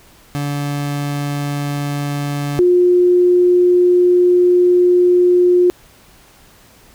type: tone pair in turn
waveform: 30% pulse / sine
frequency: 143.9 / 357 Hz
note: D3 / F4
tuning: -35 / +38 cents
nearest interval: octave + major third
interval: 1573 cents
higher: second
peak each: -16 / -8 dBFS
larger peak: second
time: 0.35-2.59 / 2.59-5.7 s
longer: second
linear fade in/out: 0 ms
effects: pink hiss -47 dBFS RMS until 6.94 s